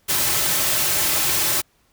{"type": "noise with comb filter", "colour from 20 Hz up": "white", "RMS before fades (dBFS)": -20, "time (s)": [0.08, 1.62], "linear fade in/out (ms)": 20, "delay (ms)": 4.2, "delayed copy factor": -0.55, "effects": ["pink hiss -62 dBFS RMS until 1.92 s"]}